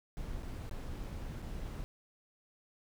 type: noise with dropouts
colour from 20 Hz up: brown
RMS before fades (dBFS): -41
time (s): 0.17-1.84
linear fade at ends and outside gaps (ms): 0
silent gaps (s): 0.425-0.431 / 0.695-0.712 / 1.04-1.045 / 1.419-1.424
effects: none